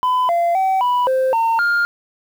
sine tone with pitch steps, 1006 / 687 / 764 / 985 / 522 / 911 / 1408 Hz, B5 / F5 / G5 / B5 / C5 / A#5 / F6, +32 / -29 / -45 / -5 / -4 / -40 / +14 cents, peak -11 dBFS, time 0.03-1.85 s, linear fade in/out 0 ms, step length 260 ms, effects tanh soft clip ceiling -13 dBFS + 7-bit

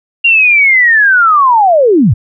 sine linear sweep, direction down, 2794 to 82.41 Hz, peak -4 dBFS, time 0.24-2.14 s, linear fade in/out 10 ms, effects none

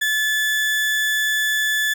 35% pulse tone, 1731 Hz, A6, 29 cents flat, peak -16 dBFS, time 0.01-1.94 s, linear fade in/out 10 ms, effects none

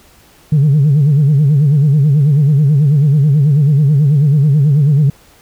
sine tone with vibrato, 145 Hz, D3, 22 cents flat, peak -5 dBFS, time 0.52-5.1 s, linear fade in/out 5 ms, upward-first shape sine, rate 9.2 Hz, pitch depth 130 cents each way, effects tanh soft clip ceiling -4 dBFS + pink hiss -46 dBFS RMS until 5.41 s

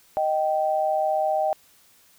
sine tone pair together, 622.3 / 777.2 Hz, D#5 / G5, 0 / -15 cents, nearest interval major third, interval 385 cents, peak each -23 dBFS, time 0.17-1.53 s, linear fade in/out 0 ms, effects white hiss -57 dBFS RMS until 2.18 s

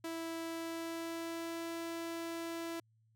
sawtooth tone with pitch glide, 329.5 to 333.3 Hz, E4 to E4, -1 to +19 cents, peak -35 dBFS, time 0.04-2.8 s, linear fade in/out 5 ms, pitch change +20 cents, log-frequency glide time 0.39-1.7 s, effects added 111 Hz sine -68 dBFS peak until 3.15 s

